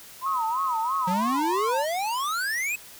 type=tone with vibrato; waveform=sine; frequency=987.8 Hz; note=B5; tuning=in tune; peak=-24 dBFS; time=0.21-1.86 s; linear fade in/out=50 ms; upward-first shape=sine; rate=3 Hz; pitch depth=190 cents each way
type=tone with tremolo; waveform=sine; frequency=1268 Hz; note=D#6; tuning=32 cents sharp; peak=-28 dBFS; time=0.26-1.14 s; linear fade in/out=5 ms; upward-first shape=sine; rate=3.1 Hz; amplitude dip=45%
type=exponential sweep; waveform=square; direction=up; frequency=174.61 to 2600 Hz; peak=-26 dBFS; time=1.07-2.76 s; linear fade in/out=10 ms
effects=white hiss -46 dBFS RMS until 2.99 s